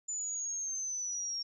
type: linear sweep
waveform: sine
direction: down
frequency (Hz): 7040 to 5510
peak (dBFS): -34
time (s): 0.08-1.43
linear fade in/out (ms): 10
effects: none